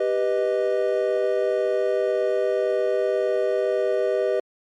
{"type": "chord", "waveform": "triangle", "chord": "G augmented", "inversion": "none", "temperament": "equal", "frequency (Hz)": [392, 493.9, 622.3], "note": ["G4", "B4", "D#5"], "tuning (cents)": [0, 0, 0], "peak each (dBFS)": -22, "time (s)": [0, 4.4], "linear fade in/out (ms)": 5, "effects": ["MP3 48 kbps"]}